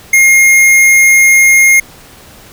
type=tone; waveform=square; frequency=2136 Hz; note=C7; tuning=35 cents sharp; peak=-4 dBFS; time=0.13-1.8 s; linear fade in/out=5 ms; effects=pink hiss -37 dBFS RMS until 2.52 s